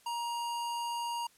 square tone, 943 Hz, A#5, 20 cents sharp, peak -34 dBFS, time 0.06-1.27 s, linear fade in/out 5 ms, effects white hiss -64 dBFS RMS until 1.37 s + low-pass 12000 Hz 12 dB/octave

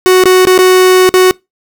45% pulse tone with dropouts, 370 Hz, F#4, in tune, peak -3 dBFS, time 0.06-1.31 s, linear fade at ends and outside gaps 0 ms, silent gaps 0.238-0.256 / 0.452-0.471 / 0.578-0.589 / 1.091-1.14 s, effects noise-tail reverb RT60 0.2 s tail -24 dB re dry

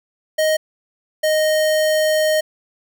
square tone pair in turn, 624 / 620.4 Hz, D#5 / D#5, +5 / -5 cents, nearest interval unison, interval 10 cents, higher first, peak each -15 dBFS, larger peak neither, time 0.38-0.57 / 1.23-2.41 s, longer second, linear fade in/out 10 ms, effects none

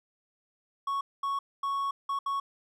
triangle tone bursts at uneven times, 1108.7 Hz, C#6, in tune, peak -26 dBFS, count 5, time 0.87-1.01 / 1.23-1.39 / 1.63-1.91 / 2.09-2.19 / 2.26-2.4 s, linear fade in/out 5 ms, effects none

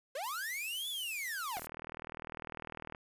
45% pulse linear two-way sweep, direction up then down, 493.8 to 3520 to 674 Hz, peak -37 dBFS, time 0.15-1.59 s, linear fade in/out 5 ms, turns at 0.89 s
violet noise, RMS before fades -44 dBFS, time 0.23-1.67 s, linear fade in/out 10 ms
click train, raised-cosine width 0.5 ms, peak -27 dBFS, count 56, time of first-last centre 1.57-2.948 s, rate 39.9 Hz
effects resampled to 32000 Hz

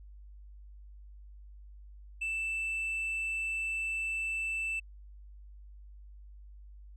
sine tone with tanh clipping, 2650 Hz, E7, 9 cents sharp, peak -32 dBFS, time 2.21-4.8 s, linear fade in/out 10 ms, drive 2 dB, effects added 50 Hz sine -48 dBFS peak until 6.96 s

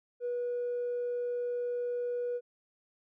triangle tone with tanh clipping, 486 Hz, B4, 28 cents flat, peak -31 dBFS, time 0.2-2.41 s, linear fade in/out 50 ms, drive 5 dB, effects none

